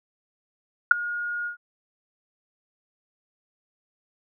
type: tone with ADSR envelope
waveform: sine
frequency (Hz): 1432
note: F6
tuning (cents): +43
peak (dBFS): -5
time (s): 0.91-1.57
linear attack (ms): 4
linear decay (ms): 9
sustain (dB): -22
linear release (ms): 110
effects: none